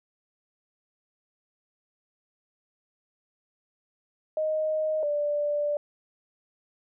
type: tone pair in turn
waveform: sine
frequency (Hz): 622.3 / 587.4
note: D#5 / D5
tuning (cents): 0 / 0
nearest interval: minor second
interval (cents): 100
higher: first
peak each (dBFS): -24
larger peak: neither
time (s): 4.37-5.03 / 5.03-5.77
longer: second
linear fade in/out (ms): 2
effects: none